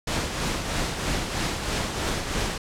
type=noise with tremolo; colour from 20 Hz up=pink; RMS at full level=-25 dBFS; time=0.07-2.58 s; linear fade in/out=5 ms; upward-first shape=triangle; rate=3.1 Hz; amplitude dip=50%; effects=low-pass 8000 Hz 12 dB/octave